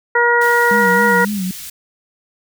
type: harmonic tone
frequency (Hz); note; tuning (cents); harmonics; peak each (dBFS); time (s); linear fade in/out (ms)
476.2; A#4; +37; 1 / 2 / 3 / 4; -16 / -16 / -16 / -16; 0.15-1.25; 5
type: band-stop noise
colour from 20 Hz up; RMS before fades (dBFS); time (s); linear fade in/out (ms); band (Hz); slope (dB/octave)
white; -31; 0.41-1.7; 5; 150 to 2200; 12
type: tone with vibrato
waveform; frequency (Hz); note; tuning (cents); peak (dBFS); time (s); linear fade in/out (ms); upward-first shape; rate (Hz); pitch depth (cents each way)
sine; 196; G3; 0; -18; 0.71-1.51; 2; sine; 3.7; 120
effects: none